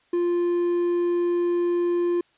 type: tone with quantisation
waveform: triangle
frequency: 348.8 Hz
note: F4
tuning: 2 cents flat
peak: -18 dBFS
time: 0.13-2.21 s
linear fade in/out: 5 ms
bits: 8
effects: white hiss -63 dBFS RMS until 2.37 s + resampled to 8000 Hz